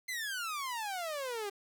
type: exponential sweep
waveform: sawtooth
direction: down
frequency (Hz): 2093 to 391.6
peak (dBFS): -32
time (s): 0.08-1.5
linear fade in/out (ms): 10
effects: 10-bit